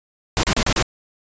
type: noise bursts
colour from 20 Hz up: pink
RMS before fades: -18 dBFS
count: 5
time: 0.37-0.825 s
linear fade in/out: 0 ms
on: 63 ms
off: 35 ms
effects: resampled to 16000 Hz